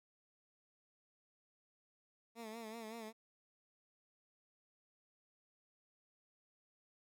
15% pulse tone with vibrato, 224.3 Hz, A3, 34 cents sharp, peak -40 dBFS, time 2.35-3.13 s, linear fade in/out 50 ms, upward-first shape sine, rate 5.3 Hz, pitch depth 71 cents each way, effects none

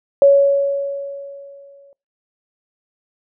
sine tone with exponential decay, 559 Hz, C#5, 14 cents sharp, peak -5 dBFS, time 0.22-1.93 s, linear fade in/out 1 ms, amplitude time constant 370 ms, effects noise-tail reverb RT60 0.3 s tail -25 dB re dry

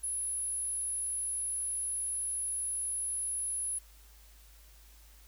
sine tone, 10548 Hz, E9, in tune, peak -32 dBFS, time 0.03-3.79 s, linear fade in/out 10 ms, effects added 52 Hz sine -55 dBFS peak until 5.27 s + white hiss -61 dBFS RMS until 5.27 s

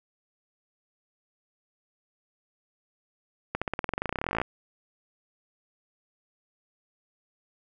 accelerating click train, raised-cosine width 0.5 ms, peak -13 dBFS, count 26, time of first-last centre 3.55-4.416 s, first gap 66 ms, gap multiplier 0.94, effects none

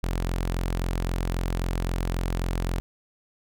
sawtooth tone, 43.76 Hz, F1, 4 cents sharp, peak -21 dBFS, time 0.03-2.8 s, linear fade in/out 0 ms, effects none

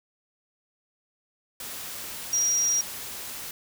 sine tone in noise, 5710 Hz, F8, 37 cents sharp, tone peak -21 dBFS, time 2.33-2.81 s, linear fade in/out 2 ms, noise white, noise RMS -37 dBFS, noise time 1.6-3.51 s, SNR +13 dB, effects none

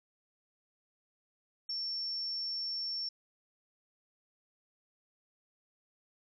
sine tone, 5440 Hz, F8, 46 cents flat, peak -34 dBFS, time 1.69-3.09 s, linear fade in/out 5 ms, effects none

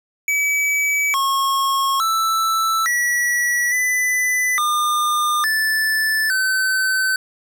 square tone with pitch steps, 2288 / 1089 / 1322 / 1937 / 1999 / 1207 / 1752 / 1528 Hz, D7 / C#6 / E6 / B6 / B6 / D6 / A6 / G6, -46 / -31 / +5 / -34 / +20 / +47 / -8 / -45 cents, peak -17 dBFS, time 0.28-7.16 s, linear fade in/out 2 ms, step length 860 ms, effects none

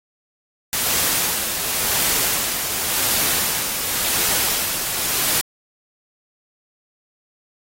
white noise with tremolo, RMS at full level -19 dBFS, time 0.73-5.41 s, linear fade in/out 0 ms, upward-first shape sine, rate 0.91 Hz, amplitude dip 45%, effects AAC 48 kbps

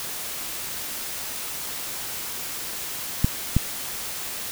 clicks, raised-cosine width 5 ms, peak -5 dBFS, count 2, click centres 3.245 / 3.566 s, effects white hiss -32 dBFS RMS until 4.51 s

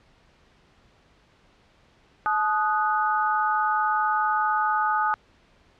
sine chord, D# diminished, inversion second, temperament equal with one note detuned, 859.9 / 1244.5 / 1480 Hz, A5 / D#6 / F#6, -40 / 0 / 0 cents, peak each -24 / -24 / -28 dBFS, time 2.26-5.14 s, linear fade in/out 0 ms, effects pink hiss -59 dBFS RMS until 5.79 s + low-pass 4000 Hz 12 dB/octave

